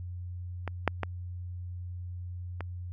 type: clicks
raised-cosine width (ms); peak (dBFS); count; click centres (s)
0.5; -19 / -8 / -15 / -21; 4; 0.677 / 0.877 / 1.033 / 2.607
effects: added 89 Hz sine -36 dBFS peak until 2.92 s